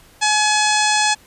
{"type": "harmonic tone with a mistuned harmonic", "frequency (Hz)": 848, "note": "G#5", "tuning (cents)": 36, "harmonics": [1, 2, 3, 4, 5, 6, 7, 8, 9, 10], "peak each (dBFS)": [-18, -21, -23, -24, -25, -26, -26, -27, -28, -28], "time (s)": [0.21, 1.15], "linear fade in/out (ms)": 20, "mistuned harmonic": 7, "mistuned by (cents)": 23, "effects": ["pink hiss -49 dBFS RMS until 1.26 s", "resampled to 32000 Hz"]}